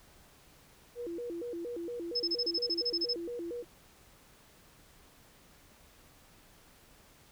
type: tone with vibrato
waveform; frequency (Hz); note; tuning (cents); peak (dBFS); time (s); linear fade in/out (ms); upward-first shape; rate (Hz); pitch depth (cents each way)
sine; 404; G#4; -48; -36; 0.95-3.65; 50; square; 4.3; 300
type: tone bursts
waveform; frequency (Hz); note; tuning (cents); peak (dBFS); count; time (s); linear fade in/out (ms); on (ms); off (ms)
sine; 5200; E8; -24; -28; 13; 2.15-3.136; 10; 50; 28
effects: pink hiss -60 dBFS RMS until 7.31 s